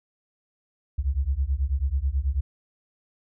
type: beating tone pair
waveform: sine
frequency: 63.8 / 73 Hz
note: C2 / D2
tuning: -43 / -10 cents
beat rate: 9.2 Hz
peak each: -25 dBFS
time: 0.98-2.41 s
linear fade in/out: 10 ms
effects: none